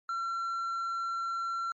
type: tone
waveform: triangle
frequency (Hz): 1359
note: F6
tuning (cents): -48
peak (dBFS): -29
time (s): 0.09-1.72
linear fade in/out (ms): 2
effects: MP3 32 kbps